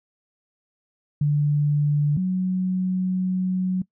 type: tone pair in turn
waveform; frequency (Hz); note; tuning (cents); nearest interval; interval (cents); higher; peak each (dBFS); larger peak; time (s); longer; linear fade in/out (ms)
sine; 146.83 / 184.99; D3 / F#3; 0 / 0; major third; 400; second; -17 / -20; first; 1.21-2.17 / 2.17-3.82; second; 5
effects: noise-tail reverb RT60 0.1 s tail -21 dB re dry